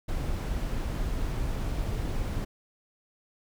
brown noise, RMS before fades -30 dBFS, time 0.08-2.45 s, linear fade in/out 10 ms, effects none

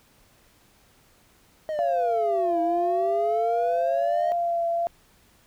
triangle exponential two-way sweep, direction down then up, 634 to 324.1 to 634 Hz, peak -24 dBFS, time 1.69-4.32 s, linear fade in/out 0 ms, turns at 2.61 s
sine tone with vibrato, 686 Hz, F5, 31 cents flat, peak -22 dBFS, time 1.79-4.87 s, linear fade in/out 0 ms, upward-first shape triangle, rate 1.3 Hz, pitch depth 24 cents each way
effects pink hiss -59 dBFS RMS until 5.46 s

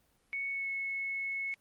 sine tone with pitch glide, 2217 to 2194 Hz, C#7 to C#7, 0 to -18 cents, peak -33 dBFS, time 0.33-1.54 s, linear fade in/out 0 ms, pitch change -18 cents, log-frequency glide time 0.5-0.68 s, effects pink hiss -71 dBFS RMS until 1.6 s + Opus 32 kbps

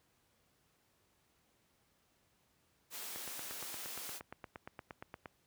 white high-pass noise, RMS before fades -45 dBFS, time 2.9-4.21 s, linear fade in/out 50 ms, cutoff 270 Hz, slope 12 dB/octave
click train, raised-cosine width 0.5 ms, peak -30 dBFS, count 19, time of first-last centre 3.16-5.258 s, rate 8.58 Hz
effects pink hiss -74 dBFS RMS until 5.46 s + high-pass 60 Hz 12 dB/octave

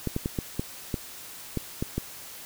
clicks, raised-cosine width 3 ms, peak -14 dBFS, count 9, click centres 0.073 / 0.164 / 0.259 / 0.388 / 0.595 / 0.942 / 1.573 / 1.825 / 1.98 s, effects white hiss -43 dBFS RMS until 2.45 s

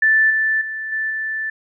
sine tone with level steps, 1760 Hz, A6, in tune, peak -11 / -15 / -24 / -19 / -21 dBFS, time 0.02-1.5 s, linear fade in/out 5 ms, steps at 0.3 / 0.61 / 0.92 / 1.1 s, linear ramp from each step 5 ms, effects none

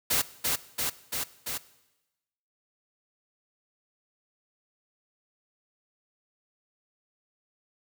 white noise with echo, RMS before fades -25 dBFS, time 0.1-0.22 s, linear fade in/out 10 ms, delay 340 ms, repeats 4, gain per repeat -2 dB, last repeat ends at 1.58 s, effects noise-tail reverb RT60 1.0 s tail -18 dB re dry

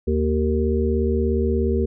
harmonic tone, 76.9 Hz, D#2, 20 cents flat, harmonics 1 / 3 / 5 / 6, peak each -21 / -24 / -23 / -26 dBFS, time 0.07-1.86 s, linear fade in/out 10 ms, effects none

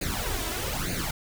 pink noise with flanger, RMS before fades -30 dBFS, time 0.01-1.11 s, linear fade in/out 5 ms, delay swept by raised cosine 0.45 to 3.05 ms, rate 1.1 Hz, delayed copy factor +0.75, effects none

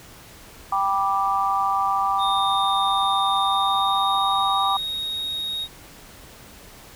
sine chord, G major, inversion none, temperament just, 784 / 980 / 1176 Hz, G5 / B5 / D6, 0 / -14 / +2 cents, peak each -23 / -26 / -22 dBFS, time 0.72-4.77 s, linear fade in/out 5 ms
triangle tone with pitch glide, 3661 to 3753 Hz, A#7 to A#7, -32 to +11 cents, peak -24 dBFS, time 2.18-5.68 s, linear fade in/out 50 ms, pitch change +43 cents, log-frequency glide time 3.41-4.75 s
effects pink hiss -45 dBFS RMS until 6.95 s

